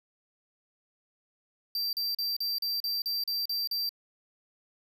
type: tone bursts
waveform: square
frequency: 4697 Hz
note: D8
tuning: 1 cent flat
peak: -29 dBFS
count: 10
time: 1.75-3.892 s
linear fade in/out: 2 ms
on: 180 ms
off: 38 ms
effects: none